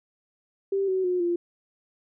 sine tone with pitch steps, 392 / 376.2 / 361.1 / 346.6 Hz, G4 / F#4 / F#4 / F4, 0 / +29 / -42 / -13 cents, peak -22 dBFS, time 0.72-1.36 s, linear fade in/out 5 ms, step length 160 ms, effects none

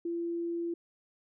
sine tone, 340 Hz, F4, 46 cents flat, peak -31 dBFS, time 0.05-0.74 s, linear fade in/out 5 ms, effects none

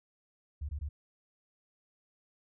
sine tone bursts, 73.5 Hz, D2, 2 cents sharp, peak -34 dBFS, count 3, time 0.61-0.89 s, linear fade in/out 10 ms, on 80 ms, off 20 ms, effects none

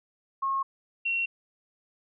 sine tone pair in turn, 1084 / 2732 Hz, C#6 / F7, -39 / -39 cents, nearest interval octave + major third, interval 1600 cents, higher second, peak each -25 dBFS, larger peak neither, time 0.42-0.63 / 1.05-1.26 s, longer neither, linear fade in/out 10 ms, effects none

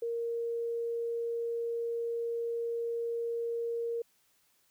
sine tone, 466.2 Hz, A#4, in tune, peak -31 dBFS, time 0.02-4.02 s, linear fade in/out 5 ms, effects white hiss -70 dBFS RMS until 4.7 s

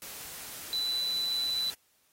sine tone in noise, 3986 Hz, B7, 15 cents sharp, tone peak -28 dBFS, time 0.73-1.7 s, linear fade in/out 0 ms, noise white, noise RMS -43 dBFS, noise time 0.02-1.74 s, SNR +12 dB, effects white hiss -69 dBFS RMS until 2.12 s + AAC 48 kbps

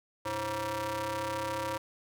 sawtooth ring-modulated tone, 207.7 Hz, G#3, in tune, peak -25 dBFS, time 0.25-1.78 s, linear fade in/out 10 ms, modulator 744 Hz, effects none

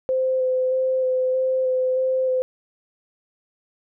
sine tone with vibrato, 516 Hz, C5, 24 cents flat, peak -18 dBFS, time 0.09-2.42 s, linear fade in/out 0 ms, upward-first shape square, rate 1.6 Hz, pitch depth 11 cents each way, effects none

